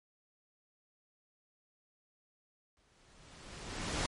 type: noise with exponential growth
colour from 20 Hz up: pink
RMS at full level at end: -32 dBFS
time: 2.77-4.06 s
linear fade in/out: 0 ms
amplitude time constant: 280 ms
effects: low-pass 8000 Hz 12 dB/octave + MP3 48 kbps